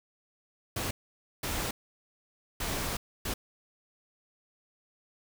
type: noise bursts at uneven times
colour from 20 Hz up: pink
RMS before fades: -33 dBFS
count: 4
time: 0.76-0.91 / 1.43-1.71 / 2.6-2.97 / 3.25-3.34 s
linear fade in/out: 5 ms
effects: none